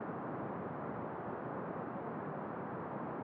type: band-pass noise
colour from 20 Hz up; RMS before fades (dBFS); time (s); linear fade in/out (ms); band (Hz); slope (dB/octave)
pink; -42; 0-3.23; 10; 140 to 1300; 24
effects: none